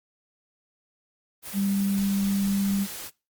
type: tone in noise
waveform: sine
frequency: 197.9 Hz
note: G3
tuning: 17 cents sharp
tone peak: -22 dBFS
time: 1.53-2.87 s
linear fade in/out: 50 ms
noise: white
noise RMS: -37 dBFS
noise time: 1.42-3.11 s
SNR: +12 dB
effects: noise-tail reverb RT60 0.3 s tail -24 dB re dry + Opus 24 kbps